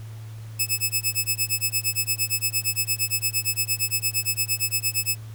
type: tone with tremolo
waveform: 5% pulse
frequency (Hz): 2600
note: E7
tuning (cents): -24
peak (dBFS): -10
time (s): 0.59-5.17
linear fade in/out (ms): 10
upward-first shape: sine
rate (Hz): 8.7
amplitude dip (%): 100
effects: added 110 Hz sine -35 dBFS peak until 5.34 s + pink hiss -51 dBFS RMS until 5.34 s